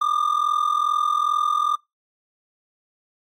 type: ring-modulated tone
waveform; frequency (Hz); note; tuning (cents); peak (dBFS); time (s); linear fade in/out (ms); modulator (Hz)
triangle; 1200; D6; +37; -14; 0.01-1.76; 5; 21.2
effects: noise-tail reverb RT60 0.2 s tail -23 dB re dry + AAC 64 kbps